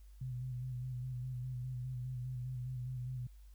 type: tone with vibrato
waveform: sine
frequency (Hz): 126.2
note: B2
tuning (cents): +38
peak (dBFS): -38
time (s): 0.21-3.27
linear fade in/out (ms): 5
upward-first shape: square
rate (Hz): 4.9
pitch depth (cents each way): 33
effects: added 50 Hz sine -53 dBFS peak until 3.54 s + white hiss -73 dBFS RMS until 3.54 s